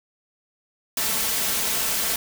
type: noise with comb filter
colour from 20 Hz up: white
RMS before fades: -24 dBFS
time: 0.97-2.16 s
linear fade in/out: 2 ms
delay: 4.5 ms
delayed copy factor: +0.5
effects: none